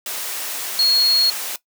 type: tone in noise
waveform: sine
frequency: 4308 Hz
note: C8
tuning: 50 cents sharp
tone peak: -13 dBFS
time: 0.79-1.3 s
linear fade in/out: 2 ms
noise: white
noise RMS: -27 dBFS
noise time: 0.06-1.56 s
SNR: +11 dB
effects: noise-tail reverb RT60 0.1 s tail -17 dB re dry + high-pass 400 Hz 12 dB/octave